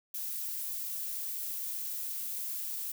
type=noise; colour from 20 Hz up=violet; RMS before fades=-37 dBFS; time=0.14-2.92 s; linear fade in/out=5 ms; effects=none